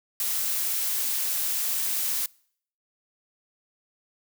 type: noise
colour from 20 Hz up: blue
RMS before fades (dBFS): -27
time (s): 0.2-2.26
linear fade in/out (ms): 2
effects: noise-tail reverb RT60 0.6 s tail -25 dB re dry